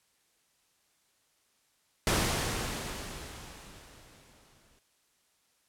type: noise with exponential decay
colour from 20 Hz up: pink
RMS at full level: -26 dBFS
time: 2.07-4.79 s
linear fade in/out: 1 ms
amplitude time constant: 590 ms
effects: white hiss -71 dBFS RMS until 5.68 s + low-pass 11000 Hz 12 dB/octave